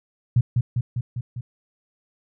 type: tone with echo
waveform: sine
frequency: 120.9 Hz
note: B2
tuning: 36 cents flat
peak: -13 dBFS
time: 0.36-0.41 s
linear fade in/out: 5 ms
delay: 200 ms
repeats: 5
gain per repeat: -3 dB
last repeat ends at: 1.41 s
effects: none